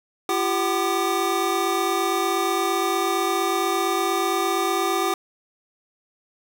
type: tone cluster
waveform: square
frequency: 341.9 / 390.5 / 759 / 1207 Hz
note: F4 / G4 / F#5 / D6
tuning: -37 / -7 / +44 / +47 cents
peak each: -27 dBFS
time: 0.29-5.14 s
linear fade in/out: 2 ms
effects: none